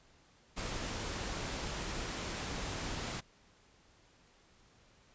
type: noise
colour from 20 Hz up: pink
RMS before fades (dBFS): -39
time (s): 0.56-3.21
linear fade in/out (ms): 20
effects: pink hiss -65 dBFS RMS until 5.14 s + resampled to 16000 Hz